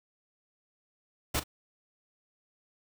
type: noise with echo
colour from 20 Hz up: pink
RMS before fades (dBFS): -29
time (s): 1.34-1.4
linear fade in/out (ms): 10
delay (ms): 39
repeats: 1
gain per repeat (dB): -15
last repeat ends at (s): 1.439
effects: none